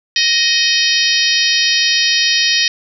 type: harmonic tone with a mistuned harmonic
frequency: 622.3 Hz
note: D#5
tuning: in tune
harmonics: 3 / 4 / 5 / 6 / 7 / 8 / 9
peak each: -19 / -19 / -19 / -19 / -19 / -19 / -19 dBFS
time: 0.16-2.68 s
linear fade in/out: 2 ms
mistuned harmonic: 4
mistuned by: +28 cents
effects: none